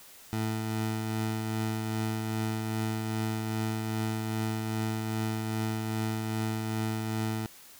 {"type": "tone with tremolo", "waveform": "20% pulse", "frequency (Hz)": 110, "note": "A2", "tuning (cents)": 0, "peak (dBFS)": -23, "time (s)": [0.33, 7.46], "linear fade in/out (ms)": 0, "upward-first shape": "triangle", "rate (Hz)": 2.5, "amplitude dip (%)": 35, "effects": ["white hiss -52 dBFS RMS until 7.79 s"]}